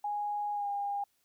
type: tone with pitch glide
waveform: sine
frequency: 827 to 808.1 Hz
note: G#5 to G#5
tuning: -8 to -48 cents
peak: -31 dBFS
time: 0.04-1.04 s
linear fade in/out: 5 ms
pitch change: -40 cents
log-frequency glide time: 0.53-0.68 s
effects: white hiss -74 dBFS RMS until 1.24 s